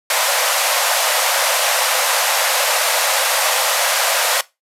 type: band-pass noise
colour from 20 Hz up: pink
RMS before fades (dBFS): -17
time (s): 0.1-4.41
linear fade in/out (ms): 2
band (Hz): 510 to 14000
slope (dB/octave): 96
effects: noise-tail reverb RT60 0.2 s tail -18 dB re dry